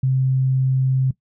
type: tone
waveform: sine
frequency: 131.4 Hz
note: C3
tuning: 8 cents sharp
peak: -15 dBFS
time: 0.03-1.11 s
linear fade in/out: 5 ms
effects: noise-tail reverb RT60 0.1 s tail -18 dB re dry